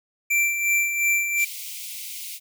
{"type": "tone with tremolo", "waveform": "square", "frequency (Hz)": 2349, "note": "D7", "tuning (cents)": 0, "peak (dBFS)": -18, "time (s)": [0.3, 1.45], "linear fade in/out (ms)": 10, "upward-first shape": "sine", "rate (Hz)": 2.8, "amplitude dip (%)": 55}
{"type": "high-pass noise", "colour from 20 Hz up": "white", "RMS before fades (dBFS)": -35, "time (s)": [1.36, 2.4], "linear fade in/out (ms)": 50, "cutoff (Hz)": 2100, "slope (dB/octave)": 96}
{"effects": []}